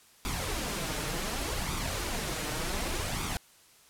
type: noise with flanger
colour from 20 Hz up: pink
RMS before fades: -33 dBFS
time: 0.25-3.37 s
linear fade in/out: 0 ms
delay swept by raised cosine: 0.84 to 6.64 ms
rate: 0.67 Hz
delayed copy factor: +0.55
effects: white hiss -59 dBFS RMS until 3.89 s + low-pass 12000 Hz 12 dB/octave